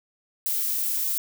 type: noise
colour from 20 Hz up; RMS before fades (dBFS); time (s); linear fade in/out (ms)
violet; -26; 0.46-1.18; 0
effects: none